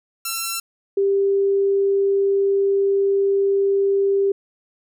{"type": "tone pair in turn", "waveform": ["5% pulse", "sine"], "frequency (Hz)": [1349, 395.1], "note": ["E6", "G4"], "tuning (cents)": [40, 14], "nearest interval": "octave + major sixth", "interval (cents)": 2126, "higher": "first", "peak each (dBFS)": [-12, -15], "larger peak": "first", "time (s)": [[0.25, 0.6], [0.97, 4.32]], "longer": "second", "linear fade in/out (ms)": 5, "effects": []}